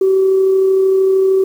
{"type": "tone with amplitude modulation", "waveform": "sine", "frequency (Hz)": 382.4, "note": "G4", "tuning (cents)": -43, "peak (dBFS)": -7, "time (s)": [0.01, 1.44], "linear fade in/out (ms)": 5, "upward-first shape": "sine", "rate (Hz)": 33.1, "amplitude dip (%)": 25, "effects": ["tanh soft clip ceiling -4 dBFS", "7-bit"]}